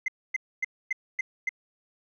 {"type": "tone bursts", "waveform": "sine", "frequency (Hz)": 2064, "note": "C7", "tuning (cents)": -24, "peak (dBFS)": -22, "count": 6, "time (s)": [0.06, 1.492], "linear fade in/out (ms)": 5, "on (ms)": 22, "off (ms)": 260, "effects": ["tanh soft clip ceiling -22 dBFS"]}